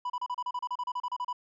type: tone bursts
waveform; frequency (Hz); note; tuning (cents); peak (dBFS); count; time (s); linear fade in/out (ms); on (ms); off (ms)
triangle; 987.8; B5; 0; -28; 16; 0.05-1.329; 5; 49; 33
effects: resampled to 16000 Hz